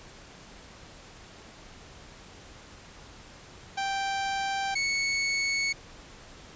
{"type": "tone pair in turn", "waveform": "sawtooth", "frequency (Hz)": [784, 2213], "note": ["G5", "C#7"], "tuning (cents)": [0, -3], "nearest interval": "octave + tritone", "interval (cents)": 1797, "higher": "second", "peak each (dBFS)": [-24, -22], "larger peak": "second", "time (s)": [[3.77, 4.75], [4.75, 5.73]], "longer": "neither", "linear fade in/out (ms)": 10, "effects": ["pink hiss -49 dBFS RMS until 6.55 s", "resampled to 16000 Hz"]}